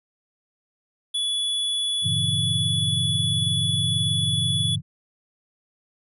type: tone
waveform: square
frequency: 3416 Hz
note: G#7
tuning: 48 cents sharp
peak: -23 dBFS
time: 1.14-4.76 s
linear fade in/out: 10 ms
type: chord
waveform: sine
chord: G diminished seventh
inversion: none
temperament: equal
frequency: 98 / 116.54 / 138.59 / 164.81 Hz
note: G2 / Bb2 / Db3 / Fb3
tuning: 0 / 0 / 0 / 0 cents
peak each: -29 dBFS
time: 2.02-4.82 s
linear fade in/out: 50 ms
effects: resampled to 32000 Hz